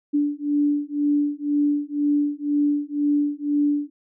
sine beating tone pair, 290.4 / 292.4 Hz, D4 / D4, -19 / -7 cents, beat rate 2 Hz, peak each -22 dBFS, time 0.13-3.9 s, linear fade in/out 20 ms, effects none

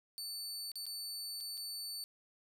sawtooth tone with dropouts, 4500 Hz, C#8, 25 cents sharp, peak -38 dBFS, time 0.18-2.04 s, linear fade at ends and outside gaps 0 ms, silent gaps 0.717-0.756 / 0.856-0.865 / 1.404-1.408 / 1.572-1.576 s, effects none

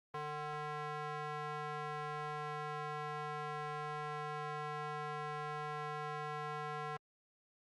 square tone with band-pass filter, 150.1 Hz, D3, 38 cents sharp, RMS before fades -42 dBFS, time 0.14-6.97 s, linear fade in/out 5 ms, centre 1100 Hz, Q 1.3, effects Opus 32 kbps

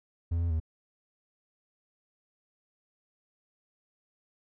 triangle tone with pitch steps, 84.3 / 85 / 80 Hz, E2 / F2 / D#2, +39 / -46 / +49 cents, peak -24 dBFS, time 0.31-0.601 s, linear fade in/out 10 ms, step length 97 ms, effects none

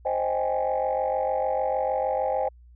sine chord, Ab major seventh, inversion first, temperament equal, 523.3 / 622.3 / 784 / 830.6 Hz, C5 / Eb5 / G5 / Ab5, 0 / 0 / 0 / 0 cents, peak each -26 / -28 / -28 / -29 dBFS, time 0.05-2.49 s, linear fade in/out 10 ms, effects tanh soft clip ceiling -16 dBFS + added 60 Hz sine -48 dBFS peak until 2.75 s

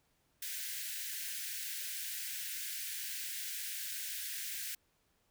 white high-pass noise, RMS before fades -41 dBFS, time 0.42-4.75 s, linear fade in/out 5 ms, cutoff 1500 Hz, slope 96 dB/octave, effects pink hiss -75 dBFS RMS until 5.3 s

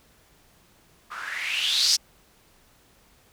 violet noise with low-pass filter sweep, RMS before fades -25 dBFS, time 1.1-1.97 s, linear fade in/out 20 ms, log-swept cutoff 1200 to 5500 Hz, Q 6.2, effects pink hiss -59 dBFS RMS until 3.32 s

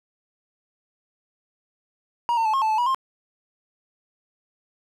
triangle tone with pitch steps, 950 / 906 / 868 / 1077 / 876 / 868 / 968 / 1059 Hz, A#5 / A#5 / A5 / C6 / A5 / A5 / B5 / C6, +33 / -50 / -24 / +50 / -8 / -24 / -35 / +21 cents, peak -17 dBFS, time 2.29-2.946 s, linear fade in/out 0 ms, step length 82 ms, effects none

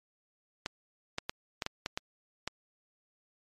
clicks, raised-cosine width 0.2 ms, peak -15 dBFS, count 8, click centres 0.661 / 1.184 / 1.295 / 1.622 / 1.664 / 1.861 / 1.975 / 2.476 s, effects MP3 64 kbps

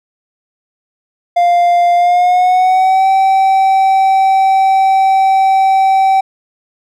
triangle tone with pitch glide, 698.5 to 770.6 Hz, F5 to G5, 0 to -30 cents, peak -5 dBFS, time 1.36-6.21 s, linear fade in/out 10 ms, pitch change +170 cents, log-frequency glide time 1.95-3.08 s, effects none

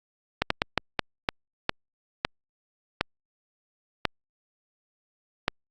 slowing click train, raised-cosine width 0.3 ms, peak -5 dBFS, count 11, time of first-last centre 0.42-5.481 s, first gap 84 ms, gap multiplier 1.37, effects Opus 48 kbps

